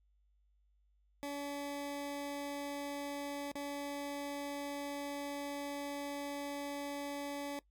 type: tone with dropouts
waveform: 20% pulse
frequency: 285 Hz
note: C#4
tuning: 48 cents sharp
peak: -34 dBFS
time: 1.23-7.59 s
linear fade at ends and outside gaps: 0 ms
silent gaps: 3.515-3.554 s
effects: noise-tail reverb RT60 0.1 s tail -19 dB re dry + added 50 Hz sine -69 dBFS peak until 7.7 s